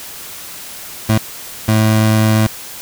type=tone bursts at uneven times; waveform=25% pulse; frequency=109 Hz; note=A2; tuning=16 cents flat; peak=-6 dBFS; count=2; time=1.09-1.18 / 1.68-2.47 s; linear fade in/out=5 ms; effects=white hiss -31 dBFS RMS until 2.81 s